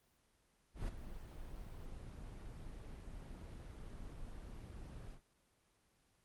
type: noise with ADSR envelope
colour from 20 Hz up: brown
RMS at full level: -38 dBFS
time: 0.74-5.21 s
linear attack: 140 ms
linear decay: 15 ms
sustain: -11 dB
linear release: 94 ms
effects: pink hiss -75 dBFS RMS until 6.24 s + Opus 24 kbps